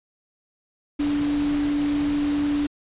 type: tone in noise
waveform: sine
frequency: 290.7 Hz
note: D4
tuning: 18 cents flat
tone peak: -20 dBFS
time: 0.99-2.67 s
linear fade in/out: 10 ms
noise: pink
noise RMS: -34 dBFS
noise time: 0.99-2.67 s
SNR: +11 dB
effects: resampled to 8000 Hz